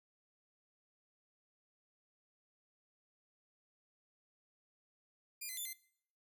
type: tone with pitch steps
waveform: 5% pulse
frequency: 2412 / 2041 / 3508 / 2071 Hz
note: D7 / C7 / A7 / C7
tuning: +46 / -44 / -6 / -18 cents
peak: -33 dBFS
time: 5.41-5.734 s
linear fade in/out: 10 ms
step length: 81 ms
effects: noise-tail reverb RT60 0.6 s tail -20 dB re dry